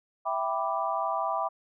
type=chord; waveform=sine; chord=E minor seventh; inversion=none; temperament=equal; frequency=659.3 / 784 / 987.8 / 1174.7 Hz; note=E5 / G5 / B5 / D6; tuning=0 / 0 / 0 / 0 cents; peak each=-32 dBFS; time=0.25-1.49 s; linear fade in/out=20 ms; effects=none